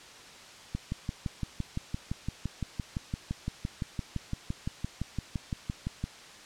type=click train; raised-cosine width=5 ms; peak=-19 dBFS; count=32; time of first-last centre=0.75-6.04 s; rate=5.86 Hz; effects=white hiss -49 dBFS RMS until 6.45 s + low-pass 6000 Hz 12 dB/octave